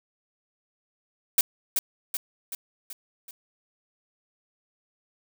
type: noise with echo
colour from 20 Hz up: blue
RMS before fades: -19 dBFS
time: 1.38-1.41 s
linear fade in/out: 2 ms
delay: 380 ms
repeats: 5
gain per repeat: -5 dB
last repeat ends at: 3.31 s
effects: none